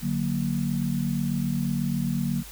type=chord; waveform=sine; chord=D augmented; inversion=none; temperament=equal; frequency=146.83 / 185 / 233.1 Hz; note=D3 / F#3 / A#3; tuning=0 / 0 / 0 cents; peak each=-28 dBFS; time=0.01-2.44 s; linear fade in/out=50 ms; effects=added 50 Hz sine -44 dBFS peak until 2.51 s + white hiss -44 dBFS RMS until 2.51 s